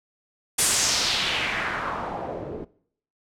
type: noise with low-pass filter sweep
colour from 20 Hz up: white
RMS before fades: -26 dBFS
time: 0.58-2.65 s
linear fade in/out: 10 ms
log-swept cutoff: 10000 to 350 Hz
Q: 2.2
effects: noise-tail reverb RT60 0.6 s tail -20 dB re dry